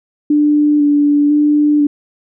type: tone with vibrato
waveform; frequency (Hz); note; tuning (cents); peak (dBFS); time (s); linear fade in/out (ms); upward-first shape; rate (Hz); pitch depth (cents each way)
sine; 293.7; D4; 0; -8; 0.3-1.87; 5; square; 1; 16
effects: none